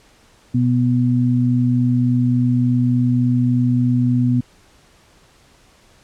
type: tone pair together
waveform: sine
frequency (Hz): 123.45 / 246.9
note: B2 / B3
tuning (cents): 0 / 0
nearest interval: octave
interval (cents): 1200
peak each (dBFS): -16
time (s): 0.54-4.41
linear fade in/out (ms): 10
effects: pink hiss -52 dBFS RMS until 6.03 s + low-pass 9000 Hz 12 dB/octave